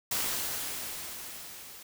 white noise with level ramp, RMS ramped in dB -30 to -48 dBFS, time 0.11-1.83 s, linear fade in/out 5 ms, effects none

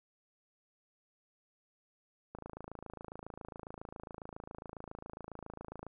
click train, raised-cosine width 1 ms, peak -30 dBFS, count 97, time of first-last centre 2.35-5.866 s, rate 27.3 Hz, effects none

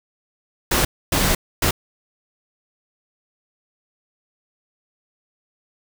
pink noise bursts at uneven times, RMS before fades -18 dBFS, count 3, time 0.71-0.85 / 1.12-1.35 / 1.62-1.71 s, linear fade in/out 5 ms, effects none

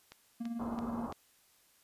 click train, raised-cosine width 0.2 ms, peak -31 dBFS, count 4, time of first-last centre 0.12-1.123 s, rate 2.99 Hz
triangle tone with tremolo, 233.1 Hz, A#3, in tune, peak -31 dBFS, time 0.4-1.07 s, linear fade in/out 10 ms, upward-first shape triangle, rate 19 Hz, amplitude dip 65%
white low-pass noise, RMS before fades -43 dBFS, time 0.59-1.13 s, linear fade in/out 5 ms, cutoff 1200 Hz, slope 48 dB/octave
effects white hiss -67 dBFS RMS until 1.83 s + resampled to 32000 Hz

